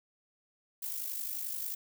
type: noise with amplitude modulation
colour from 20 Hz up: violet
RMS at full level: -35 dBFS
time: 0.82-1.75 s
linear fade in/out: 10 ms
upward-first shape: sine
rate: 51.3 Hz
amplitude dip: 55%
effects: none